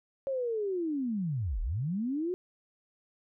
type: linear two-way sweep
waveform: sine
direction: down then up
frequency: 552 to 33.77 to 373.3 Hz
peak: -29 dBFS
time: 0.27-2.34 s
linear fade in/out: 0 ms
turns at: 1.61 s
effects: none